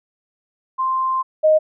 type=tone pair in turn; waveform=sine; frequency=1046.5 / 622.3 Hz; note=C6 / D#5; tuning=0 / 0 cents; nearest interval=major sixth; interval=900 cents; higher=first; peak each=-17 / -10 dBFS; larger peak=second; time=0.78-1.23 / 1.43-1.59 s; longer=first; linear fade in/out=20 ms; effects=none